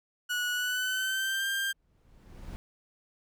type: tone with pitch glide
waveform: 30% pulse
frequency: 1465 to 1588.4 Hz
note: F#6 to G6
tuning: -18 to +22 cents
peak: -26 dBFS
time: 0.29-1.73 s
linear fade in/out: 20 ms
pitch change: +140 cents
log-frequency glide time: 0.52-1.48 s
type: noise with exponential growth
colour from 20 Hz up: brown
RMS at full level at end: -39 dBFS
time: 1.64-2.56 s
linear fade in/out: 0 ms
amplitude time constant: 200 ms
effects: none